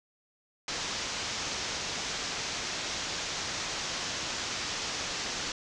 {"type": "low-pass noise", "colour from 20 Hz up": "white", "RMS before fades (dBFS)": -35, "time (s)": [0.68, 5.52], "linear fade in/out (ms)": 2, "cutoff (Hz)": 6700, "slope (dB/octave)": 48, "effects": []}